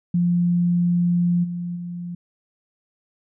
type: tone with level steps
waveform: sine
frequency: 174.61 Hz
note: F3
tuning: in tune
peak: -16 / -25 / -28 dBFS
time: 0.14-2.15 s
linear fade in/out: 5 ms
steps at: 1.43 / 1.75 s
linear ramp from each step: 20 ms
effects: none